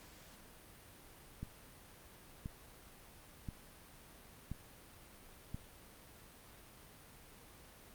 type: click train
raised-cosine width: 5 ms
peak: -29 dBFS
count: 5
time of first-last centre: 1.43-5.545 s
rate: 0.972 Hz
effects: pink hiss -58 dBFS RMS until 7.94 s + Opus 48 kbps